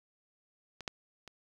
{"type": "clicks", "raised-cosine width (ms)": 0.2, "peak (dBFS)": [-26, -17, -30], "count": 3, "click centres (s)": [0.807, 0.878, 1.277], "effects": ["8-bit"]}